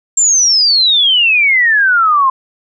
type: exponential sweep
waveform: sine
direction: down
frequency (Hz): 7459 to 1035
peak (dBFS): -7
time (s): 0.17-2.3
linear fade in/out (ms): 5
effects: none